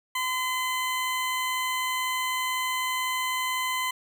20% pulse tone, 1022 Hz, C6, 41 cents flat, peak -21 dBFS, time 0.15-3.91 s, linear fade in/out 5 ms, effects none

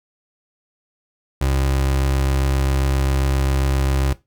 30% pulse tone, 67.5 Hz, C#2, 45 cents flat, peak -14 dBFS, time 1.41-4.13 s, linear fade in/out 5 ms, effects noise-tail reverb RT60 0.2 s tail -17 dB re dry

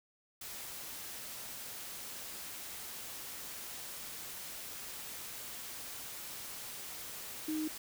sine tone in noise, 310.6 Hz, D#4, 3 cents flat, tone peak -33 dBFS, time 7.48-7.68 s, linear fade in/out 5 ms, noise white, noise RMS -45 dBFS, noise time 0.41-7.78 s, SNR +9 dB, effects none

